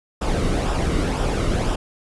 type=noise with flanger; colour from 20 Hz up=brown; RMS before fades=-21 dBFS; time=0.21-1.76 s; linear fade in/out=10 ms; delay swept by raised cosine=0.46 to 1.22 ms; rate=2 Hz; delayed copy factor=-0.5; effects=resampled to 24000 Hz